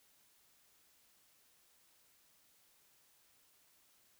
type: silence
effects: white hiss -70 dBFS RMS until 4.19 s